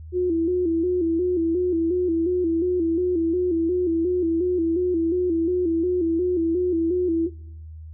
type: tone with vibrato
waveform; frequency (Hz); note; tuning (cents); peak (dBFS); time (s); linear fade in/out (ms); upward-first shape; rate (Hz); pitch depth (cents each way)
sine; 345.1; F4; -21; -19; 0.12-7.3; 50; square; 2.8; 79
effects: noise-tail reverb RT60 0.9 s tail -25 dB re dry + added 79 Hz sine -36 dBFS peak until 7.93 s